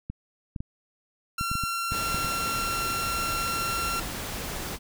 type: clicks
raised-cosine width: 5 ms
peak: -20 dBFS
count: 10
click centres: 0.1 / 0.562 / 0.605 / 1.411 / 1.515 / 1.554 / 1.637 / 1.921 / 2.145 / 2.247 s
type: tone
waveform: sawtooth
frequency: 1366 Hz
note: F6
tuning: 39 cents flat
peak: -24 dBFS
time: 1.38-4 s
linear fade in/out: 5 ms
type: noise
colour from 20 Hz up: pink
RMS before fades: -34 dBFS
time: 1.9-4.79 s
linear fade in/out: 50 ms
effects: none